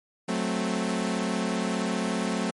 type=chord; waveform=sawtooth; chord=F# diminished; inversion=none; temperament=equal; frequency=185 / 220 / 261.6 Hz; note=F#3 / A3 / C4; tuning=0 / 0 / 0 cents; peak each=-26 / -25 / -28 dBFS; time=0.28-2.51 s; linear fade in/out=10 ms; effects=MP3 48 kbps